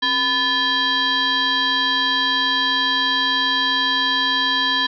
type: tone with frequency modulation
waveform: sine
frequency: 2474 Hz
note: D#7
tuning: 10 cents flat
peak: -16 dBFS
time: 0.02-4.87 s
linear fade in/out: 10 ms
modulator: 735 Hz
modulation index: 2.3
effects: none